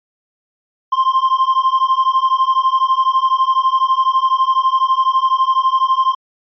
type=beating tone pair; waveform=triangle; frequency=1046.5 / 1058.5 Hz; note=C6 / C6; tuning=0 / +20 cents; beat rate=12 Hz; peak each=-13 dBFS; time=0.92-6.15 s; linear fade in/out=10 ms; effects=resampled to 11025 Hz